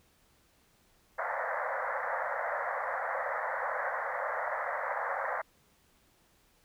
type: band-pass noise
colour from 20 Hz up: pink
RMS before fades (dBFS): -34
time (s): 1.18-5.42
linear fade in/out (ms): 10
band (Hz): 510 to 2000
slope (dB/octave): 96
effects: pink hiss -67 dBFS RMS until 6.64 s